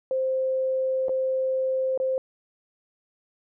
sine tone with dropouts, 523.3 Hz, C5, in tune, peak -22 dBFS, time 0.11-2.18 s, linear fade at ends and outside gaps 1 ms, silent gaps 1.084-1.093 / 1.976-2 s, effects none

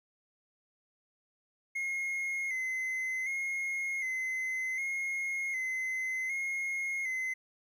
triangle tone with vibrato, 2100 Hz, C7, 6 cents sharp, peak -30 dBFS, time 1.75-7.34 s, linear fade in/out 10 ms, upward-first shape square, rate 0.66 Hz, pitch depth 42 cents each way, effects 12-bit

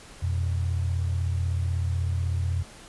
sine tone pair together, 87.31 / 123.47 Hz, F2 / B2, 0 / 0 cents, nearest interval tritone, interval 600 cents, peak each -24 / -31 dBFS, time 0.22-2.63 s, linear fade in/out 10 ms, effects pink hiss -47 dBFS RMS until 2.88 s + resampled to 24000 Hz

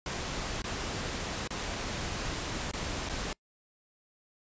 pink noise with dropouts, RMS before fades -35 dBFS, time 0.06-3.33 s, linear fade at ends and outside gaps 2 ms, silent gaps 0.62-0.641 / 1.476-1.505 / 2.714-2.735 / 3.09-3.095 s, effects noise-tail reverb RT60 0.1 s tail -25 dB re dry + resampled to 16000 Hz

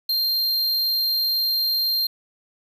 square tone, 4186 Hz, C8, in tune, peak -20 dBFS, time 0.09-2.07 s, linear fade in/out 5 ms, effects 8-bit

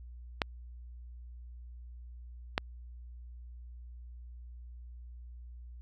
clicks, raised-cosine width 0.3 ms, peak -11 dBFS, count 2, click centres 0.418 / 2.579 s, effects added 60 Hz sine -45 dBFS peak until 5.81 s

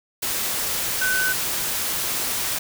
sine tone in noise, 1511 Hz, F#6, 36 cents sharp, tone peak -20 dBFS, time 1.01-1.33 s, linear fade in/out 10 ms, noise white, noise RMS -25 dBFS, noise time 0.22-2.59 s, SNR +2 dB, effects none

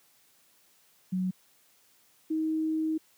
sine tone pair in turn, 185 / 315.9 Hz, F#3 / D#4, 0 / +26 cents, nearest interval major sixth, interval 926 cents, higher second, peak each -26 dBFS, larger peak neither, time 1.12-1.31 / 2.3-2.98 s, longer second, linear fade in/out 10 ms, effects white hiss -64 dBFS RMS until 3.17 s + high-pass 100 Hz 12 dB/octave

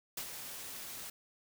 white noise with ADSR envelope, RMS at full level -38 dBFS, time 0.17-1.1 s, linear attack 5 ms, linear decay 69 ms, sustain -7 dB, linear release 5 ms, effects none

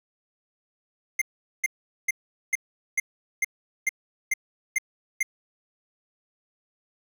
square tone bursts, 2100 Hz, C7, 6 cents sharp, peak -21 dBFS, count 10, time 1.19-5.23 s, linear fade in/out 5 ms, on 26 ms, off 420 ms, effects resampled to 32000 Hz + 9-bit

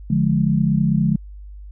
sine chord, D diminished, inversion none, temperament just, 146.83 / 176.2 / 211.4 Hz, D3 / F3 / Ab3, 0 / +16 / +31 cents, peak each -19 dBFS, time 0.1-1.16 s, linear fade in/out 5 ms, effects added 50 Hz sine -34 dBFS peak until 1.71 s

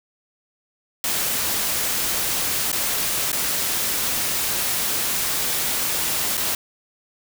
white noise with dropouts, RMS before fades -23 dBFS, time 1.04-6.55 s, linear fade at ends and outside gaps 2 ms, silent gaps 2.718-2.727 / 3.318-3.328 / 6.371-6.376 s, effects none

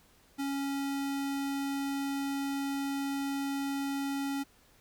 square tone, 277.2 Hz, C#4, in tune, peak -32 dBFS, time 0.38-4.44 s, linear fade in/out 20 ms, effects pink hiss -63 dBFS RMS until 4.8 s

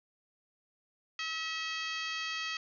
harmonic tone, 644 Hz, E5, 41 cents flat, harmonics 2 / 3 / 4 / 5 / 6 / 7 / 8 / 9 / 10, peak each -42 / -40 / -40 / -41 / -50 / -43 / -51 / -54 / -52 dBFS, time 1.19-2.57 s, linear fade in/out 2 ms, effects none

